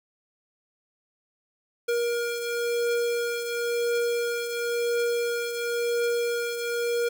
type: beating tone pair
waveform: square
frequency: 473.5 / 474.46 Hz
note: A#4 / A#4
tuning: +27 / +31 cents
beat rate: 0.96 Hz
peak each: -26 / -34 dBFS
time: 1.88-7.09 s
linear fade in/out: 10 ms
effects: 10-bit